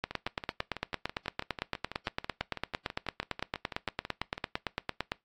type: two click trains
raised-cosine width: 0.3 ms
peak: -21 / -14 dBFS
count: 27 / 46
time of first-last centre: 0.11-4.379 / 0.04-5.119 s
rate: 6.09 / 8.86 Hz
effects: noise-tail reverb RT60 0.2 s tail -22 dB re dry + AAC 48 kbps